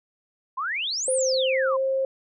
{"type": "exponential two-way sweep", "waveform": "sine", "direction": "up then down", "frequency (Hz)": [989, 9956, 989], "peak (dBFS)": -25, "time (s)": [0.57, 1.77], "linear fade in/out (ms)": 10, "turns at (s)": 1.12}
{"type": "tone with pitch glide", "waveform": "sine", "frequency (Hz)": [523, 533.4], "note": ["C5", "C5"], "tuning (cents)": [-1, 33], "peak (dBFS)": -21, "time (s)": [1.08, 2.05], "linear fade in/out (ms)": 2, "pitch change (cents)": 34, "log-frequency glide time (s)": [1.43, 1.83]}
{"effects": []}